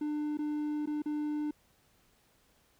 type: tone with dropouts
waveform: triangle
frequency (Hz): 299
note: D4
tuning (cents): +31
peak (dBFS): -29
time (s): 0.01-1.51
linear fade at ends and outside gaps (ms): 5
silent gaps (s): 0.373-0.388 / 0.859-0.872 / 1.021-1.058
effects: pink hiss -68 dBFS RMS until 2.79 s